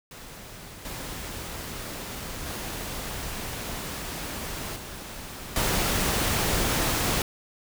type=noise with level steps; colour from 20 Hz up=pink; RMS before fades=-43 / -36 / -34 / -39 / -25 dBFS; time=0.11-7.22 s; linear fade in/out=2 ms; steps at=0.85 / 2.46 / 4.76 / 5.56 s; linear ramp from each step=2 ms; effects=none